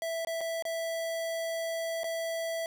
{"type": "tone with dropouts", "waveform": "square", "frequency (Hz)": 659.3, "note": "E5", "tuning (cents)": 0, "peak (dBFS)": -32, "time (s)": [0.02, 2.66], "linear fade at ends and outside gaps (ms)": 1, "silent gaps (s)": [[0.249, 0.271], [0.408, 0.412], [0.624, 0.652], [2.034, 2.042]], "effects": []}